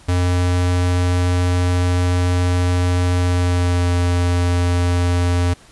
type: tone with pitch glide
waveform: square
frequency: 89.3 to 88.12 Hz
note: F2 to F2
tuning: +39 to +16 cents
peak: -15 dBFS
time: 0.08-5.54 s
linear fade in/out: 10 ms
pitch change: -23 cents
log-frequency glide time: 3.21-3.92 s
effects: pink hiss -47 dBFS RMS until 5.71 s + resampled to 24000 Hz